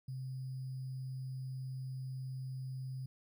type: tone with sample-and-hold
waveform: sine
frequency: 130.81 Hz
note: C3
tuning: in tune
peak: -39 dBFS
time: 0.08-3.06 s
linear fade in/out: 5 ms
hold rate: 4900 Hz
effects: none